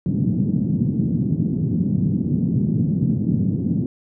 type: band-pass noise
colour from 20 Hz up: pink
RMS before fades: -20 dBFS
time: 0.06-3.86 s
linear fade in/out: 2 ms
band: 130 to 240 Hz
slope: 24 dB/octave
effects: none